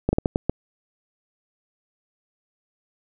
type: slowing click train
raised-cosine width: 2 ms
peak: -6 dBFS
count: 6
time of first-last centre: 0.09-0.496 s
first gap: 40 ms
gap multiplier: 1.36
effects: none